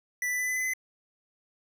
square tone with pitch steps, 1975.5 / 1986.9 / 1998.5 / 2010 / 2022 / 2033 Hz, B6 / B6 / B6 / B6 / B6 / B6, 0 / +10 / +20 / +30 / +40 / +50 cents, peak -28 dBFS, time 0.22-0.736 s, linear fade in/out 2 ms, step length 86 ms, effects none

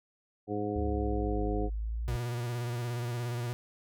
harmonic tone, 103.83 Hz, G#2, in tune, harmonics 1 / 2 / 3 / 4 / 5 / 7, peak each -39 / -39 / -35 / -35 / -40 / -39 dBFS, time 0.47-1.7 s, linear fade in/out 50 ms
sine exponential two-way sweep, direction down then up, 76.8 to 49.85 to 59.7 Hz, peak -31 dBFS, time 0.76-2.16 s, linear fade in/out 0 ms, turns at 1.53 s
45% pulse tone with vibrato, 120.2 Hz, B2, 46 cents flat, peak -32 dBFS, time 2.08-3.53 s, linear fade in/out 0 ms, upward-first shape square, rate 17 Hz, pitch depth 33 cents each way
effects none

